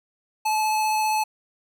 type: tone with vibrato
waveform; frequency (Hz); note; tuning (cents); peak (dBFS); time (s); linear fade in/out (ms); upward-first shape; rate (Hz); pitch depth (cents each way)
square; 863; A5; -34; -21; 0.45-1.24; 10; sine; 15; 8
effects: none